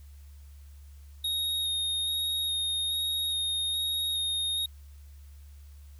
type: tone with vibrato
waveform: square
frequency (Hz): 3729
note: A#7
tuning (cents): 0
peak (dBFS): -28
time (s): 1.24-4.66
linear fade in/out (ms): 5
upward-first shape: square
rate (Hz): 1.2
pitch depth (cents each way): 11
effects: added 71 Hz sine -46 dBFS peak until 5.99 s + white hiss -64 dBFS RMS until 5.99 s